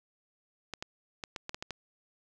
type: clicks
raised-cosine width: 0.2 ms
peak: -20 dBFS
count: 8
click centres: 0.737 / 0.825 / 1.238 / 1.362 / 1.494 / 1.545 / 1.625 / 1.707 s
effects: none